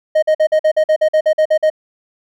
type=tone bursts; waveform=triangle; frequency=622.3 Hz; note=D#5; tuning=in tune; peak=-7 dBFS; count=13; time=0.15-1.701 s; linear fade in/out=10 ms; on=75 ms; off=48 ms; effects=none